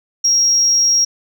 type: tone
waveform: sine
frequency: 5610 Hz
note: F8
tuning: 7 cents sharp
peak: -9 dBFS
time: 0.24-1.05 s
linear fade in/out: 10 ms
effects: tanh soft clip ceiling -7 dBFS